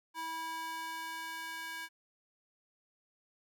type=tone with high-pass filter sweep; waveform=square; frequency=325.5 Hz; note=E4; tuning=22 cents flat; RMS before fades=-41 dBFS; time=0.14-1.89 s; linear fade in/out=50 ms; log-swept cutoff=890 to 1500 Hz; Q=1.9; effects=none